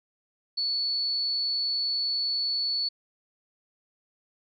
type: tone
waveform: sine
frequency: 4435 Hz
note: C#8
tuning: in tune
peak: -25 dBFS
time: 0.57-2.89 s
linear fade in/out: 10 ms
effects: none